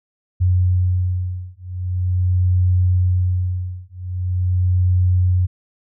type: beating tone pair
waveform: sine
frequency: 90.6 / 91.03 Hz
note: F#2 / F#2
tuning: -36 / -28 cents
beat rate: 0.43 Hz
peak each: -18 dBFS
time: 0.4-5.47 s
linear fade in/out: 20 ms
effects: none